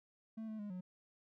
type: tone with pitch steps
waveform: triangle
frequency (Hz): 221.8 / 217.6 / 206.7 / 182.3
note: A3 / A3 / G#3 / F#3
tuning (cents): +14 / -19 / -8 / -25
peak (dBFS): -40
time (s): 0.37-0.81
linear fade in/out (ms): 10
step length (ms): 110
effects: none